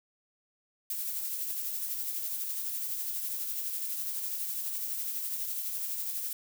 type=noise with tremolo; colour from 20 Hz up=violet; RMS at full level=-33 dBFS; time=0.9-6.33 s; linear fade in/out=2 ms; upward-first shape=triangle; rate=12 Hz; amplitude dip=40%; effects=none